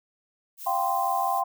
violet noise, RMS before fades -39 dBFS, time 0.57-1.43 s, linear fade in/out 50 ms
sine chord, F suspended second, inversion none, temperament equal with one note detuned, 698.5 / 784 / 1041.1 Hz, F5 / G5 / C6, 0 / 0 / -9 cents, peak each -29 / -26 / -27 dBFS, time 0.66-1.44 s, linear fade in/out 10 ms
effects none

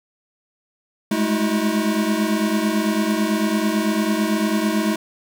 square tone cluster, 206 / 215 / 319.5 / 366.2 Hz, G#3 / A3 / D#4 / F#4, -14 / -40 / +46 / -18 cents, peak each -25 / -22 / -24 / -30 dBFS, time 1.11-4.96 s, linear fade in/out 5 ms, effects 8-bit

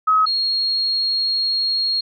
sine tone pair in turn, 1275 / 4278 Hz, D#6 / C8, +42 / +38 cents, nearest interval octave + major sixth, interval 2096 cents, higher second, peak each -12 / -17 dBFS, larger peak first, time 0.07-0.26 / 0.26-2.01 s, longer second, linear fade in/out 10 ms, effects none

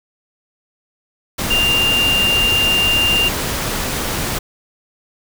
sine tone in noise, 2794 Hz, F7, in tune, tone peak -13 dBFS, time 1.5-3.29 s, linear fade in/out 10 ms, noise pink, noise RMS -21 dBFS, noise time 1.38-4.39 s, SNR +5 dB, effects none

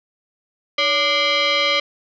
sine tone with frequency modulation, 567 Hz, C#5, 39 cents sharp, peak -15 dBFS, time 0.78-1.8 s, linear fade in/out 5 ms, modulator 880 Hz, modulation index 4, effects none

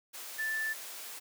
sine tone in noise, 1760 Hz, A6, in tune, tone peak -31 dBFS, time 0.38-0.74 s, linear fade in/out 20 ms, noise white, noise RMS -44 dBFS, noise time 0.13-1.2 s, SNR +10 dB, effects high-pass 400 Hz 12 dB/octave

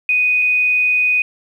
sine tone pair in turn, 2489 / 2489 Hz, D#7 / D#7, 0 / 0 cents, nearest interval unison, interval 0 cents, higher neither, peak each -12 dBFS, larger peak neither, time 0.09-0.42 / 0.42-1.22 s, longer second, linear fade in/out 2 ms, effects 8-bit

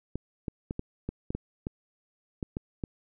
clicks, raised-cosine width 3 ms, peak -19 dBFS, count 11, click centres 0.156 / 0.482 / 0.709 / 0.794 / 1.09 / 1.305 / 1.35 / 1.669 / 2.428 / 2.569 / 2.838 s, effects none

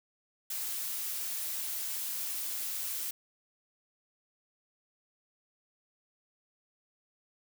blue noise, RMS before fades -36 dBFS, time 0.5-3.11 s, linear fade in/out 5 ms, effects none

